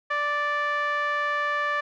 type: tone with low-pass filter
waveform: 5% pulse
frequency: 586 Hz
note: D5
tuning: 4 cents flat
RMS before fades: -26 dBFS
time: 0.1-1.81 s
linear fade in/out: 10 ms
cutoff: 1500 Hz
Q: 4.4
effects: none